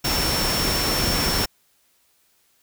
sine tone in noise, 5430 Hz, F8, 50 cents flat, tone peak -25 dBFS, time 0.04-1.46 s, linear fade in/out 10 ms, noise pink, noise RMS -23 dBFS, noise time 0.04-1.46 s, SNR -5 dB, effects white hiss -63 dBFS RMS until 2.62 s

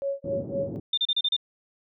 sine tone with tremolo, 554.4 Hz, C#5, in tune, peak -24 dBFS, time 0.02-0.76 s, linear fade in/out 0 ms, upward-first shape sine, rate 3.9 Hz, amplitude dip 100%
pink band-pass noise, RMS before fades -35 dBFS, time 0.24-0.8 s, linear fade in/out 5 ms, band 110 to 440 Hz, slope 24 dB/octave
sine tone bursts, 3604 Hz, A7, 41 cents sharp, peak -21 dBFS, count 6, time 0.93-1.365 s, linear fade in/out 5 ms, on 45 ms, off 33 ms
effects none

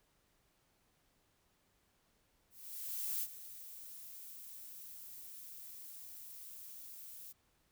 violet noise with ADSR envelope, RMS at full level -37 dBFS, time 2.5-7.33 s, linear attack 720 ms, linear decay 50 ms, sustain -14 dB, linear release 18 ms, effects pink hiss -75 dBFS RMS until 7.71 s

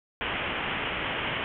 white low-pass noise, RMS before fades -31 dBFS, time 0.21-1.44 s, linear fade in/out 0 ms, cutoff 3200 Hz, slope 96 dB/octave, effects none

